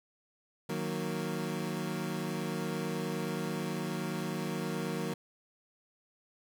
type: chord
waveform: 25% pulse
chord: D# minor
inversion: none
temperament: equal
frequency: 155.56 / 185 / 233.1 Hz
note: D#3 / F#3 / A#3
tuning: 0 / 0 / 0 cents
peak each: -34 / -33 / -35 dBFS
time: 0.69-5.14 s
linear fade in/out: 5 ms
effects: none